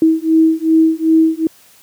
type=beating tone pair; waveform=sine; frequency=320.1 / 322.7 Hz; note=D#4 / E4; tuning=+49 / -37 cents; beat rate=2.6 Hz; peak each=-12 dBFS; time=0.02-1.47 s; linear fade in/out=2 ms; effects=white hiss -47 dBFS RMS until 1.82 s + high-pass 60 Hz 12 dB/octave